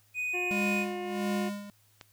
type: tone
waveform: triangle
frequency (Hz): 2489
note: D#7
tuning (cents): 0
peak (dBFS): -28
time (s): 0.14-0.86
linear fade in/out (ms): 50
type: harmonic tone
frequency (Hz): 358.4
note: F4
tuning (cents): +45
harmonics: 1 / 2 / 3 / 5 / 6 / 7 / 8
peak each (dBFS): -35 / -39 / -49 / -50 / -49 / -51 / -51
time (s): 0.33-1.5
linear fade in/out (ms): 20
type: tone with tremolo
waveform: square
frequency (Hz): 203.7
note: G#3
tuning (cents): -33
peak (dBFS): -29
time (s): 0.51-1.7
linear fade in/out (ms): 0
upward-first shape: sine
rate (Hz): 1.5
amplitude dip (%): 80
type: click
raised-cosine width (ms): 0.2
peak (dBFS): -27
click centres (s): 2.012
effects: added 104 Hz sine -66 dBFS peak until 2.12 s + white hiss -66 dBFS RMS until 2.12 s